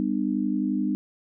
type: tone cluster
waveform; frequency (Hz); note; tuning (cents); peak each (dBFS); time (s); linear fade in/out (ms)
sine; 199.7 / 251.4 / 302.7; G3 / B3 / D#4; +32 / +31 / -48; -27; 0-0.95; 0
effects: none